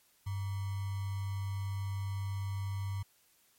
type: tone with sample-and-hold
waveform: sine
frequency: 98 Hz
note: G2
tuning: in tune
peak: -33 dBFS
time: 0.26-3.03 s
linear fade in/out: 10 ms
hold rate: 1050 Hz
effects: white hiss -68 dBFS RMS until 3.58 s + MP3 64 kbps